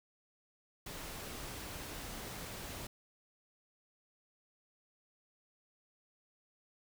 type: noise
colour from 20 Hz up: pink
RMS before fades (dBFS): -45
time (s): 0.86-2.87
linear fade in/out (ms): 5
effects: none